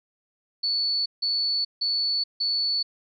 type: tone bursts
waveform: sine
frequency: 4449 Hz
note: C#8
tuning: 5 cents sharp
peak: -22 dBFS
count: 4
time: 0.63-2.83 s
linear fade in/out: 10 ms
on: 430 ms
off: 160 ms
effects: none

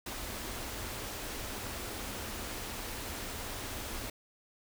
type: band-stop noise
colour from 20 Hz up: pink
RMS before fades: -40 dBFS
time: 0.06-4.1 s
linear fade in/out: 5 ms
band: 130 to 190 Hz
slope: 96 dB/octave
effects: none

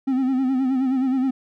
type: tone with vibrato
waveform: triangle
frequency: 261.6 Hz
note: C4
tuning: in tune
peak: -16 dBFS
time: 0.07-1.31 s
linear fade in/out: 10 ms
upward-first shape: sine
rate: 9.5 Hz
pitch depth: 65 cents each way
effects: none

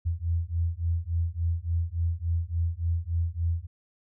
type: beating tone pair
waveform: sine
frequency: 82.6 / 86.1 Hz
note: E2 / F2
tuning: +4 / -24 cents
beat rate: 3.5 Hz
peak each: -28 dBFS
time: 0.05-3.67 s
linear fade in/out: 20 ms
effects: none

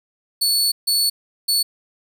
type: tone bursts at uneven times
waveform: sawtooth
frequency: 4435 Hz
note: C#8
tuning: in tune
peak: -13 dBFS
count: 3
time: 0.41-0.72 / 0.87-1.1 / 1.48-1.63 s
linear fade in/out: 10 ms
effects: none

